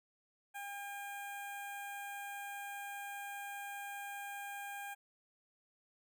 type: tone with notch filter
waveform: 15% pulse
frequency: 805 Hz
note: G5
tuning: 46 cents sharp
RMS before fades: -45 dBFS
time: 0.54-4.95 s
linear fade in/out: 20 ms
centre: 4300 Hz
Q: 0.68
effects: none